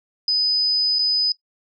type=tone with dropouts; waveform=sine; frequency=5000 Hz; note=D#8; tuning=8 cents sharp; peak=-16 dBFS; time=0.28-1.32 s; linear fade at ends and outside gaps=2 ms; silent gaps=0.987-0.991 s; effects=noise-tail reverb RT60 0.1 s tail -18 dB re dry